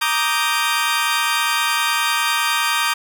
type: chord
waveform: 20% pulse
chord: Eb major seventh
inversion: second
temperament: equal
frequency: 932.3 / 1174.7 / 1244.5 / 1568 Hz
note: Bb5 / D6 / Eb6 / G6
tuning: 0 / 0 / 0 / 0 cents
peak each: -18 dBFS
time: 0.01-2.94 s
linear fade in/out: 10 ms
effects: none